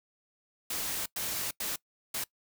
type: noise bursts at uneven times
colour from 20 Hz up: white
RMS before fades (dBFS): -34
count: 4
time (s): 0.7-1.06 / 1.16-1.51 / 1.6-1.76 / 2.14-2.24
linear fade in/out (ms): 5
effects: noise-tail reverb RT60 0.1 s tail -22 dB re dry